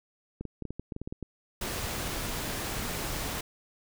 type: clicks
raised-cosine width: 3 ms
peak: -23 dBFS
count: 12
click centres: 0.41 / 0.453 / 0.623 / 0.653 / 0.706 / 0.796 / 0.922 / 0.964 / 1.016 / 1.075 / 1.125 / 1.227 s
type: noise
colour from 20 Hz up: pink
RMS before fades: -34 dBFS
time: 1.61-3.41 s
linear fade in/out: 5 ms
effects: none